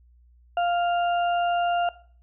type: harmonic tone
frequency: 698.5 Hz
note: F5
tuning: in tune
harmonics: 1 / 2 / 4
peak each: -21 / -32 / -36 dBFS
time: 0.57-1.89 s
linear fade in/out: 2 ms
effects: noise-tail reverb RT60 0.5 s tail -18 dB re dry + added 60 Hz sine -53 dBFS peak until 2.22 s